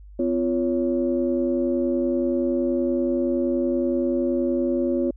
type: tone cluster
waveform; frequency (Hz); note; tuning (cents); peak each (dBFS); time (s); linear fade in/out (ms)
sine; 255.3 / 345.9 / 556; C4 / F4 / C#5; -42 / -17 / +5; -23 / -23 / -26; 0.19-5.11; 5
effects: tanh soft clip ceiling -10 dBFS + added 50 Hz sine -41 dBFS peak until 5.16 s